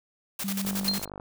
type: noise with tremolo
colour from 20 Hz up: white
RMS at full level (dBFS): -32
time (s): 0.39-1.05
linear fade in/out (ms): 5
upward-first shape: square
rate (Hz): 11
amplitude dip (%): 75
type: tone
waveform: sine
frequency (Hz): 196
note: G3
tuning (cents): 0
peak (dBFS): -29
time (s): 0.44-0.99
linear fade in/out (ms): 5
type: click train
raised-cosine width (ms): 1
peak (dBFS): -25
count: 28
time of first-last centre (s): 0.65-1.199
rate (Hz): 49.2
type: tone with exponential decay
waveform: sine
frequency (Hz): 4186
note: C8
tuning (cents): 0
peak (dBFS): -20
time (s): 0.88-1.09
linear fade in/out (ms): 0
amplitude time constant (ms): 45
effects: none